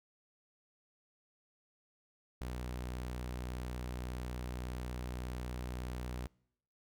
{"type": "tone", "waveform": "sawtooth", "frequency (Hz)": 61.74, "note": "B1", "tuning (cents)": 0, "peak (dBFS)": -35, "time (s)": [2.41, 6.27], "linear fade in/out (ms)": 0, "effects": ["noise-tail reverb RT60 0.8 s tail -26 dB re dry"]}